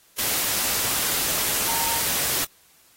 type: tone in noise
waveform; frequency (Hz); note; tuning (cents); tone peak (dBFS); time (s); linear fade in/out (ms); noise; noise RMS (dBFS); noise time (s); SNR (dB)
sine; 919; A#5; -25; -29; 1.67-2; 10; white; -24; 0.18-2.45; -8
effects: white hiss -57 dBFS RMS until 2.96 s + AAC 48 kbps